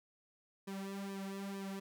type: tone with flanger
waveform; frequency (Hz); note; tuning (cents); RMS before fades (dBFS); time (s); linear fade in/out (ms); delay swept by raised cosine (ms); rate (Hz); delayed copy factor
sawtooth; 196; G3; 0; -43; 0.67-1.8; 10; 1.4 to 3.8; 2.2; -0.9
effects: none